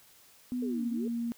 sine tone with pitch glide, 248.3 to 234.4 Hz, B3 to A#3, +9 to +10 cents, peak -30 dBFS, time 0.52-1.32 s, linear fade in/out 0 ms, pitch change -99 cents, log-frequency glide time 0.69-0.81 s
sine exponential two-way sweep, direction down then up, 460.2 to 239.3 to 460.2 Hz, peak -37 dBFS, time 0.62-1.08 s, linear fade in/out 5 ms, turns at 0.89 s
effects white hiss -59 dBFS RMS until 1.37 s

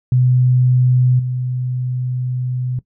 sine tone with level steps, 126.1 Hz, B2, 36 cents sharp, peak -10 / -18 dBFS, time 0.12-2.79 s, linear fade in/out 2 ms, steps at 1.19 s, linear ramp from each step 5 ms, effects noise-tail reverb RT60 0.1 s tail -17 dB re dry

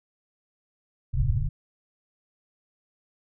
white low-pass noise, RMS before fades -24 dBFS, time 1.13-1.49 s, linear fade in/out 10 ms, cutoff 140 Hz, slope 96 dB/octave, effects none

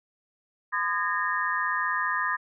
sine tone cluster, 1020 / 1221 / 1657 / 1832 Hz, C6 / D#6 / G#6 / A#6, -44 / -33 / -4 / -31 cents, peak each -30 dBFS, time 0.72-2.37 s, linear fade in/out 20 ms, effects none

